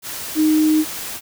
sine tone in noise, 310 Hz, D#4, 6 cents flat, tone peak -12 dBFS, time 0.35-0.85 s, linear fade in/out 50 ms, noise white, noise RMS -29 dBFS, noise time 0.02-1.21 s, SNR +14 dB, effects none

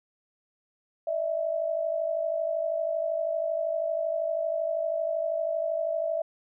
sine tone pair together, 605 / 657.7 Hz, D#5 / E5, -49 / -4 cents, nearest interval minor second, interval 145 cents, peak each -31 / -27 dBFS, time 1.07-6.22 s, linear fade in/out 5 ms, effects none

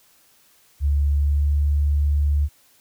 sine tone with pitch glide, 71.7 to 72.66 Hz, D2 to D2, -41 to -18 cents, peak -16 dBFS, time 0.8-2.49 s, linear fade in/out 50 ms, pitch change +23 cents, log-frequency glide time 1.14-1.51 s, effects white hiss -57 dBFS RMS until 2.8 s

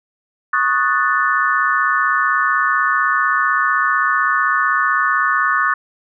sine chord, D# half-diminished seventh, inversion third, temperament equal, 1108.7 / 1244.5 / 1480 / 1760 Hz, C#6 / D#6 / F#6 / A6, 0 / 0 / 0 / 0 cents, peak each -19 dBFS, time 0.53-5.74 s, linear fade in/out 5 ms, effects none

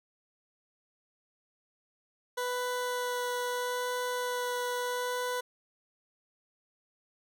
20% pulse tone with vibrato, 493.9 Hz, B4, in tune, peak -26 dBFS, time 2.37-5.41 s, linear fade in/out 10 ms, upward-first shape sine, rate 0.77 Hz, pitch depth 8 cents each way, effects none

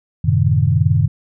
sine chord, F# diminished seventh, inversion none, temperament equal with one note detuned, 92.5 / 110 / 130.81 / 153.24 Hz, F#2 / A2 / C3 / Eb3, 0 / 0 / 0 / -26 cents, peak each -17 dBFS, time 0.24-1.08 s, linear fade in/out 10 ms, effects none

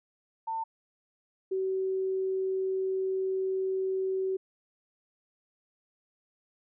sine tone pair in turn, 899 / 379.8 Hz, A5 / F#4, +37 / +45 cents, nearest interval octave + minor third, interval 1492 cents, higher first, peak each -30 / -27 dBFS, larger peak second, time 0.47-0.64 / 1.51-4.37 s, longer second, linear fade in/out 10 ms, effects none

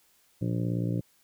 harmonic tone, 58.27 Hz, A#1, in tune, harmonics 2 / 3 / 4 / 5 / 6 / 7 / 8 / 9 / 10, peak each -29 / -31 / -44 / -35 / -40 / -46 / -49 / -43 / -50 dBFS, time 0.41-1.01 s, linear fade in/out 10 ms, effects white hiss -65 dBFS RMS until 1.23 s

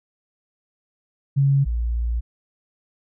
sine tone pair in turn, 138.59 / 58.27 Hz, C#3 / A#1, 0 / 0 cents, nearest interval octave + minor third, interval 1500 cents, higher first, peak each -14 / -20 dBFS, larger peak first, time 1.36-1.65 / 1.65-2.21 s, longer second, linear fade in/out 20 ms, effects none

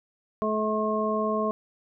harmonic tone, 215.3 Hz, A3, 37 cents flat, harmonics 1 / 2 / 3 / 5, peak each -29 / -29 / -29 / -29 dBFS, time 0.42-1.51 s, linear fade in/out 0 ms, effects none

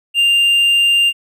triangle tone, 2794 Hz, F7, in tune, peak -8 dBFS, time 0.14-1.13 s, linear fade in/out 50 ms, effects none

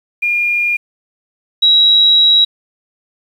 sine tone pair in turn, 2416 / 3866 Hz, D7 / B7, +48 / -38 cents, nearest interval minor sixth, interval 814 cents, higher second, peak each -12 / -6 dBFS, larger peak second, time 0.22-0.77 / 1.62-2.45 s, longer second, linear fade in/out 10 ms, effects 7-bit

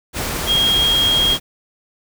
sine tone in noise, 3254 Hz, G#7, 36 cents flat, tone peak -13 dBFS, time 0.46-1.38 s, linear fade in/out 50 ms, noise pink, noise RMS -23 dBFS, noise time 0.13-1.4 s, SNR +7 dB, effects none

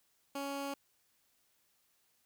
15% pulse tone, 278.8 Hz, C#4, 10 cents sharp, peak -31 dBFS, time 0.35-0.74 s, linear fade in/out 5 ms, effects white hiss -74 dBFS RMS until 2.25 s

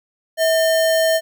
sine tone with sample-and-hold, 647 Hz, E5, 32 cents flat, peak -13 dBFS, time 0.37-1.21 s, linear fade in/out 50 ms, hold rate 2450 Hz, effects none

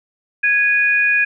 sine tone pair together, 1661.2 / 2464 Hz, G#6 / D#7, 0 / -17 cents, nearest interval perfect fifth, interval 683 cents, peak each -15 dBFS, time 0.43-1.25 s, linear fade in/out 10 ms, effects none

